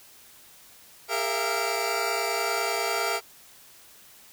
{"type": "tone cluster", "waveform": "20% pulse", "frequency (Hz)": [404.2, 462, 664, 694, 2315], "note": ["G#4", "A#4", "E5", "F5", "D7"], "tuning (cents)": [-47, -16, 12, -11, -25], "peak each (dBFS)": -27, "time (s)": [1.08, 3.21], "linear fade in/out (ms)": 50, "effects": ["white hiss -52 dBFS RMS until 4.32 s"]}